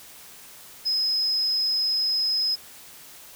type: tone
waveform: sine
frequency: 5090 Hz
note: D#8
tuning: 39 cents sharp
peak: -21 dBFS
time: 0.85-2.56 s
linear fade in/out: 20 ms
effects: white hiss -46 dBFS RMS until 3.35 s